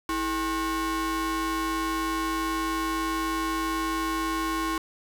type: ring-modulated tone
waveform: 40% pulse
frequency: 376.8 Hz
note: F#4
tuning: 32 cents sharp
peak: -22 dBFS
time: 0.09-4.78 s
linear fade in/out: 2 ms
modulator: 702 Hz
effects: none